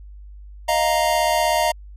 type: chord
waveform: square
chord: Eb suspended second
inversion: none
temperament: equal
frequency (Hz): 622.3 / 698.5 / 932.3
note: Eb5 / F5 / Bb5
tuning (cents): 0 / 0 / 0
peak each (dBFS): -22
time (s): 0.68-1.72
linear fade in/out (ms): 10
effects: added 50 Hz sine -37 dBFS peak until 1.96 s + resampled to 32000 Hz